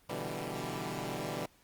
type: chord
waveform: 10% pulse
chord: E minor seventh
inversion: second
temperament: equal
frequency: 123.47 / 146.83 / 164.81 / 196 Hz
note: B2 / D3 / E3 / G3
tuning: 0 / 0 / 0 / 0 cents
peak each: -33 dBFS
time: 0.09-1.46 s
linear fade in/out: 5 ms
effects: pink hiss -65 dBFS RMS until 1.63 s + Opus 24 kbps